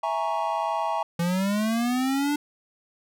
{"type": "chord", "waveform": "triangle", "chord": "A# half-diminished seventh", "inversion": "second", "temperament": "equal", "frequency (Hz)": [659.3, 830.6, 932.3, 1108.7], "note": ["E5", "G#5", "A#5", "C#6"], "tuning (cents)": [0, 0, 0, 0], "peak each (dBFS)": [-28, -27, -27, -30], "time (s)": [0.03, 1.03], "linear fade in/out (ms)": 5}
{"type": "linear sweep", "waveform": "square", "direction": "up", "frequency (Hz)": [167.6, 295.8], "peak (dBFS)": -23, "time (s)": [1.19, 2.36], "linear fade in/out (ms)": 5}
{"effects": []}